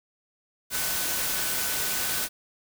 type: tone in noise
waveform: sine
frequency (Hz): 1500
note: F#6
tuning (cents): +23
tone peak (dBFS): -39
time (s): 0.7-2.29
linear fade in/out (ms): 50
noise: white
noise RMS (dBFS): -28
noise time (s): 0.7-2.29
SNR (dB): -14
effects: none